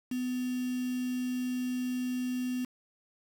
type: tone with quantisation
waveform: sine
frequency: 251 Hz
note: B3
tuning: 28 cents sharp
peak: -30 dBFS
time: 0.11-2.65 s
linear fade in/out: 5 ms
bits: 7
effects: none